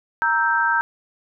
sine chord, E diminished, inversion second, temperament equal with one note detuned, 932.3 / 1310.9 / 1568 Hz, Bb5 / E6 / G6, 0 / -10 / 0 cents, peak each -21 / -24 / -19 dBFS, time 0.22-0.81 s, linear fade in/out 0 ms, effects none

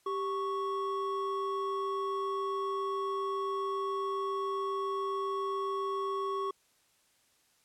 triangle tone pair together, 392 / 1108.7 Hz, G4 / C#6, 0 / 0 cents, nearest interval octave + tritone, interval 1800 cents, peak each -32 / -32 dBFS, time 0.06-6.51 s, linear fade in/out 5 ms, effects white hiss -69 dBFS RMS until 7.64 s + low-pass 11000 Hz 12 dB/octave

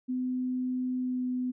sine tone with pitch glide, 253.6 to 251.6 Hz, B3 to B3, +46 to +32 cents, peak -28 dBFS, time 0.08-1.52 s, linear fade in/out 20 ms, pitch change -14 cents, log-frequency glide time 0.98-1.25 s, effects none

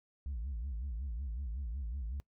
sine tone with vibrato, 61.9 Hz, B1, 5 cents sharp, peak -34 dBFS, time 0.26-2.2 s, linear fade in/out 0 ms, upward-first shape sine, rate 5.4 Hz, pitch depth 250 cents each way, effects noise-tail reverb RT60 0.1 s tail -24 dB re dry + tanh soft clip ceiling -34 dBFS

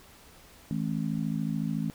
harmonic tone, 53.8 Hz, A1, 38 cents flat, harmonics 3 / 4 / 5, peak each -31 / -31 / -35 dBFS, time 0.71-1.9 s, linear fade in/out 0 ms, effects pink hiss -54 dBFS RMS until 1.94 s

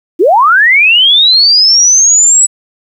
sine linear sweep, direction up, 293.7 to 7910 Hz, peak -3 dBFS, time 0.19-2.47 s, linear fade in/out 20 ms, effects 7-bit

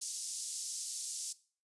pink band-pass noise, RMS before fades -41 dBFS, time 0.01-1.33 s, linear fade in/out 10 ms, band 5500 to 10000 Hz, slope 24 dB/octave, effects noise-tail reverb RT60 0.4 s tail -18 dB re dry + resampled to 24000 Hz

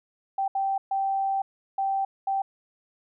sine tone bursts at uneven times, 780 Hz, G5, 9 cents flat, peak -23 dBFS, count 5, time 0.38-0.48 / 0.55-0.78 / 0.91-1.42 / 1.78-2.05 / 2.27-2.42 s, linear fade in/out 5 ms, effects none

